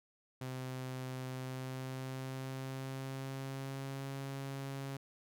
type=tone with pitch glide; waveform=sawtooth; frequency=129.3 to 136.67 Hz; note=C3 to C#3; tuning=-20 to -24 cents; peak=-36 dBFS; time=0.41-4.97 s; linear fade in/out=5 ms; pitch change=+96 cents; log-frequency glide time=1.29-4.16 s; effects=none